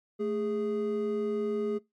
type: tone pair together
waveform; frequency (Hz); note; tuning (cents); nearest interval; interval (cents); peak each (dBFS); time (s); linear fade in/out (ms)
triangle; 219.5 / 413.3; A3 / G#4; -4 / -8; major seventh; 1096; -31 / -27; 0.19-1.79; 20
effects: noise-tail reverb RT60 0.2 s tail -23 dB re dry + MP3 64 kbps